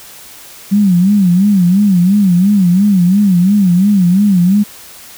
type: tone with vibrato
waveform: sine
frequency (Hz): 190.3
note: F#3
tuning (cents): +49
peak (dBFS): -6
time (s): 0.71-4.64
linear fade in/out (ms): 20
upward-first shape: sine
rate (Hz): 2.9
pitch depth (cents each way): 160
effects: white hiss -35 dBFS RMS until 5.17 s